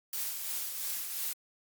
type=noise with tremolo; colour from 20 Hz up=blue; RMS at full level=-34 dBFS; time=0.13-1.33 s; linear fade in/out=2 ms; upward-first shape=triangle; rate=2.9 Hz; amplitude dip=45%; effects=Opus 48 kbps